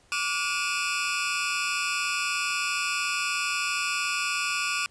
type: tone cluster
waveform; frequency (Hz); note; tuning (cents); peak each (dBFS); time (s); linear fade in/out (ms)
sawtooth; 1157 / 1433 / 2465 / 2642; D6 / F6 / D#7 / E7; -26 / +44 / -17 / +3; -28; 0.12-4.86; 0
effects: pink hiss -60 dBFS RMS until 4.9 s + resampled to 22050 Hz